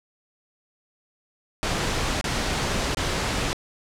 pink noise with dropouts, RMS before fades -25 dBFS, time 1.63-3.53 s, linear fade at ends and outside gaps 0 ms, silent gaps 2.211-2.242 / 2.947-2.971 s, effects low-pass 7000 Hz 12 dB/octave

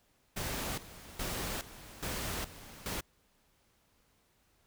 pink noise with tremolo, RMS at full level -37 dBFS, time 0.36-3.01 s, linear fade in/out 10 ms, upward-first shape square, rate 1.2 Hz, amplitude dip 80%, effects pink hiss -71 dBFS RMS until 4.66 s

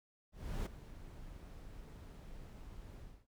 brown noise with ADSR envelope, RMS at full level -36 dBFS, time 0.32-3.27 s, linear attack 340 ms, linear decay 10 ms, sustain -15 dB, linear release 270 ms, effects none

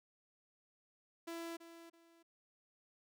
sawtooth tone with echo, 334.3 Hz, E4, 24 cents sharp, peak -39 dBFS, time 1.27-1.57 s, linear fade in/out 10 ms, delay 330 ms, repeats 2, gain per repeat -11 dB, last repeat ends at 2.23 s, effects none

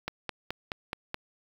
click train, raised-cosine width 0.3 ms, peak -16 dBFS, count 6, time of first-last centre 0.08-1.144 s, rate 4.7 Hz, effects 7-bit

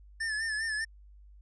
square tone with vibrato, 1760 Hz, A6, in tune, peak -31 dBFS, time 0.2-0.85 s, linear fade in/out 10 ms, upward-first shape sine, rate 5 Hz, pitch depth 60 cents each way, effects added 50 Hz sine -51 dBFS peak until 1.41 s + resampled to 22050 Hz

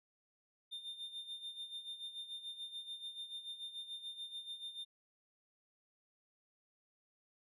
triangle tone with tremolo, 3616 Hz, A7, 47 cents sharp, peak -40 dBFS, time 0.71-4.85 s, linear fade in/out 20 ms, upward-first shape sine, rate 6.9 Hz, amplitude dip 70%, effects resampled to 32000 Hz

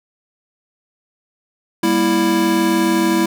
square chord, E diminished, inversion first, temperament just, 197.78 / 237.3 / 329.6 Hz, G3 / Bb3 / E4, +16 / +31 / 0 cents, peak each -21 / -22 / -16 dBFS, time 1.83-3.26 s, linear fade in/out 5 ms, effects none

